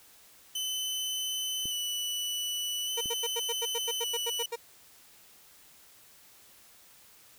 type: tone with vibrato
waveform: sawtooth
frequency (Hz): 2999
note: F#7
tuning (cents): +23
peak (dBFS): -28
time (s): 0.55-4.46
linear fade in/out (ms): 5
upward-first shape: square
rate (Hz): 0.43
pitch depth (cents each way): 19
type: clicks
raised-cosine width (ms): 3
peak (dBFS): -31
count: 2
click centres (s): 1.656 / 3.058
type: tone bursts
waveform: 30% pulse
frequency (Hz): 468.2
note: A#4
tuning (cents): +8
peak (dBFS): -29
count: 13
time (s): 2.97-4.56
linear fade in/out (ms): 10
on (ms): 42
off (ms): 87
effects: white hiss -57 dBFS RMS until 7.38 s